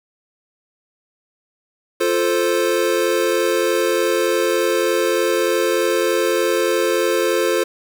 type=chord; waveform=square; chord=F major; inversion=none; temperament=equal; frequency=349.2 / 440 / 523.3 Hz; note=F4 / A4 / C5; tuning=0 / 0 / 0 cents; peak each=-21 dBFS; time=2-7.64 s; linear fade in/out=10 ms; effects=7-bit